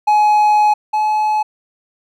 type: tone pair in turn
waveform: triangle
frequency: 843 / 854.3 Hz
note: G#5 / G#5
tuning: +26 / +49 cents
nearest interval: unison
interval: 23 cents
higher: second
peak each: -7 / -11 dBFS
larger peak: first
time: 0.07-0.74 / 0.93-1.43 s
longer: first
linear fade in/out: 10 ms
effects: none